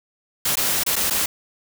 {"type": "noise with dropouts", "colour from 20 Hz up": "white", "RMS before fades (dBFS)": -21, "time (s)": [0.45, 1.26], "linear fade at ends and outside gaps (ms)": 5, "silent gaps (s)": [[0.556, 0.57], [0.836, 0.863], [0.957, 0.963], [1.1, 1.107]], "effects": []}